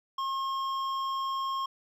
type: tone with hard clipping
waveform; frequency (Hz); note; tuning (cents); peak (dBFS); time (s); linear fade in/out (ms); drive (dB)
sine; 1075; C6; +47; -31; 0.18-1.66; 5; 9
effects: none